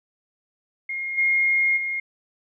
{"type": "tone with level steps", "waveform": "sine", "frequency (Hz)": 2139, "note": "C7", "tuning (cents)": 38, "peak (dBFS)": [-26, -17, -24], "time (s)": [0.89, 2], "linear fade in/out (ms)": 5, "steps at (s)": [1.17, 1.76], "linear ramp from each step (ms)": 20, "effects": []}